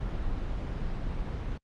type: noise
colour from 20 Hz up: brown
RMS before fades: -32 dBFS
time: 0-1.58 s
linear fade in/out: 10 ms
effects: low-pass 4000 Hz 12 dB/octave + Opus 24 kbps